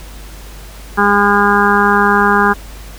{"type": "harmonic tone", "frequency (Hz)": 203.3, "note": "G#3", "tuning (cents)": -37, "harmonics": [1, 2, 4, 5, 6, 7, 8], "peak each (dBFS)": [-16, -16, -16, -16, -16, -16, -16], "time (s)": [0.97, 2.54], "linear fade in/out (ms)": 20, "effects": ["added 50 Hz sine -31 dBFS peak until 2.98 s", "pink hiss -37 dBFS RMS until 2.98 s"]}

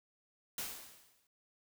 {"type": "noise with exponential decay", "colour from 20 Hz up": "white", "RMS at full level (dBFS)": -38, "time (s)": [0.58, 1.27], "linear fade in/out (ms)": 2, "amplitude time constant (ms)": 150, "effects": []}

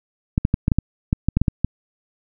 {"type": "clicks", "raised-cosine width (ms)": 5, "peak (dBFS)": -4, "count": 12, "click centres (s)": [0.379, 0.451, 0.541, 0.681, 0.718, 0.786, 1.129, 1.286, 1.37, 1.416, 1.482, 1.646], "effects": []}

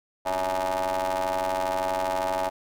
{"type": "ring-modulated tone", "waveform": "30% pulse", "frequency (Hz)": 92.5, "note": "F#2", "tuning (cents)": 0, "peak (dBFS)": -19, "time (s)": [0.25, 2.5], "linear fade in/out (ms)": 20, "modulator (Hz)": 749, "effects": []}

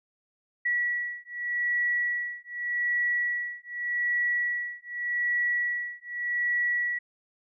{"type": "beating tone pair", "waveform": "sine", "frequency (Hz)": [1936, 1936.84], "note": ["B6", "B6"], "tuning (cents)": [-35, -34], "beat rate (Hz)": 0.84, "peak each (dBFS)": -29, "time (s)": [0.65, 6.99], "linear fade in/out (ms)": 10, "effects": []}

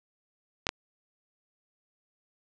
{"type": "clicks", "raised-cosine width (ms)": 0.2, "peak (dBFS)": -10, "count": 2, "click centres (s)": [0.668, 0.691], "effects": ["low-pass 7000 Hz 12 dB/octave"]}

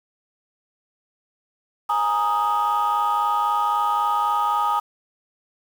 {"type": "chord", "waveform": "sine", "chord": "Ab suspended second", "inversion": "none", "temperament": "just", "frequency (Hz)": [830.6, 934.4, 1245.9], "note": ["Ab5", "Bb5", "Eb6"], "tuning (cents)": [0, 4, 2], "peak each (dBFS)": [-22, -22, -20], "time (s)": [1.89, 4.8], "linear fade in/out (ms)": 10, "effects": ["tanh soft clip ceiling -14 dBFS", "7-bit"]}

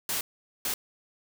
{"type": "noise bursts at uneven times", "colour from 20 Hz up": "white", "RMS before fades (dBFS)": -30, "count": 2, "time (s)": [[0.09, 0.21], [0.65, 0.74]], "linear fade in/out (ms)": 2, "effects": []}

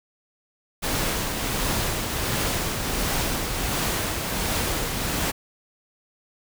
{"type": "noise with tremolo", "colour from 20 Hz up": "pink", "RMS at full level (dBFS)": -24, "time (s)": [0.82, 5.32], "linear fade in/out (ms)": 20, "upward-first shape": "triangle", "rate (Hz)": 1.4, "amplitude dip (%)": 40, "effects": []}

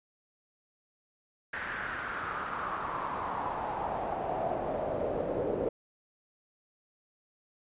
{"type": "noise with band-pass filter sweep", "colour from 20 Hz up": "brown", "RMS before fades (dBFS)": -34, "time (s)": [1.53, 5.69], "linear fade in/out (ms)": 5, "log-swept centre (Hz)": [1700, 470], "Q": 4, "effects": ["resampled to 8000 Hz"]}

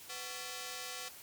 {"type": "ring-modulated tone", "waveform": "5% pulse", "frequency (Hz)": 622.3, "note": "D#5", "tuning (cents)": 0, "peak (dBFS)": -27, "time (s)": [0.09, 1.09], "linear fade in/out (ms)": 10, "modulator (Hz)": 123, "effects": ["white hiss -52 dBFS RMS until 1.22 s", "MP3 96 kbps"]}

